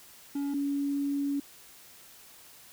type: tone pair in turn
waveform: triangle / sine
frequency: 282.3 / 282.3 Hz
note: C#4 / C#4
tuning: +32 / +32 cents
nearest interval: unison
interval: 0 cents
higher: neither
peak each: -27 dBFS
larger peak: neither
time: 0.35-0.54 / 0.54-1.4 s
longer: second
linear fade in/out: 5 ms
effects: white hiss -53 dBFS RMS until 2.72 s